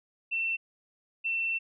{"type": "tone pair in turn", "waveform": "sine", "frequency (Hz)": [2691, 2691], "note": ["E7", "E7"], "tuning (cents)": [35, 35], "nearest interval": "unison", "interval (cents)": 0, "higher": "neither", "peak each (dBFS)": -27, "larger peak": "neither", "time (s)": [[0.31, 0.57], [1.24, 1.59]], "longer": "second", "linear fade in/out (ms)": 20, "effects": []}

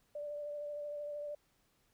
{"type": "tone with vibrato", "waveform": "sine", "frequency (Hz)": 587.3, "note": "D5", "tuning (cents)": 0, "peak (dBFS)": -39, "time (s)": [0.15, 1.35], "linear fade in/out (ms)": 5, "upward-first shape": "triangle", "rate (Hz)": 13, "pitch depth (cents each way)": 22, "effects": ["pink hiss -74 dBFS RMS until 1.93 s"]}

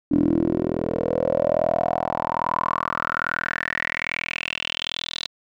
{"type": "tone with band-pass filter sweep", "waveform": "10% pulse", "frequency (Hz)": 41.2, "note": "E1", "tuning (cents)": 0, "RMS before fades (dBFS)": -24, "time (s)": [0.11, 5.27], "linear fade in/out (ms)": 10, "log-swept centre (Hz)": [290, 4000], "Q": 6.8, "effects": []}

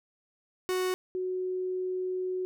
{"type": "tone pair in turn", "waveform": ["45% pulse", "sine"], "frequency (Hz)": [369.1, 369.1], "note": ["F#4", "F#4"], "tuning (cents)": [-4, -4], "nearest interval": "unison", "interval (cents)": 0, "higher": "neither", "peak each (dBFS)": [-27, -29], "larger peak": "first", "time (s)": [[0.69, 0.94], [1.15, 2.45]], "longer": "second", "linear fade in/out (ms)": 0, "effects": []}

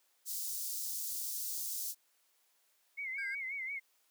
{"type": "high-pass noise", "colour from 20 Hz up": "white", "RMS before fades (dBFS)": -39, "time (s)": [0.25, 1.95], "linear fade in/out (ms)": 50, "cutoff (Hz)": 4900, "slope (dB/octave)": 24}
{"type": "tone with vibrato", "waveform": "sine", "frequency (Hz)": 2151, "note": "C7", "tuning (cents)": 47, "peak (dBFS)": -37, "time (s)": [2.97, 3.8], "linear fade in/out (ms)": 20, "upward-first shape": "sine", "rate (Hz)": 5.6, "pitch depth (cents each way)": 93}
{"type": "tone", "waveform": "triangle", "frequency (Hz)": 1604, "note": "G6", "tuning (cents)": 39, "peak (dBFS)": -38, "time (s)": [3.18, 3.35], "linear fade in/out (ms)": 5}
{"effects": ["white hiss -73 dBFS RMS until 4.1 s", "high-pass 400 Hz 12 dB/octave"]}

